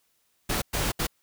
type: noise bursts at uneven times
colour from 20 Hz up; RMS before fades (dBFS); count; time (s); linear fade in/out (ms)
pink; -27; 3; 0.49-0.62 / 0.73-0.92 / 0.99-1.07; 10
effects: white hiss -70 dBFS RMS until 1.22 s